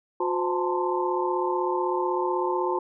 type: tone cluster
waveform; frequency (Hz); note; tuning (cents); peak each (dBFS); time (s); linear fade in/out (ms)
sine; 360.3 / 514 / 862 / 898 / 1041; F#4 / C5 / A5 / A5 / C6; -46 / -31 / -36 / +35 / -9; -26 / -32 / -34 / -29 / -31; 0.2-2.79; 5
effects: none